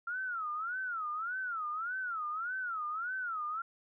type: tone with vibrato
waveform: sine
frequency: 1361 Hz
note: F6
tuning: 45 cents flat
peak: -34 dBFS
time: 0.07-3.62 s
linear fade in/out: 5 ms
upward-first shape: sine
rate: 1.7 Hz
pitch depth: 210 cents each way
effects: none